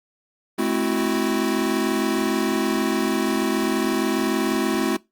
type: chord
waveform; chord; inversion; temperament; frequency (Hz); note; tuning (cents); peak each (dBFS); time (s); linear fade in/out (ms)
square; F# half-diminished seventh; first; equal with one note detuned; 215.1 / 261.6 / 329.6 / 370; A3 / C4 / E4 / F#4; -39 / 0 / 0 / 0; -26; 0.58-4.97; 10
effects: noise-tail reverb RT60 0.2 s tail -21 dB re dry + Opus 32 kbps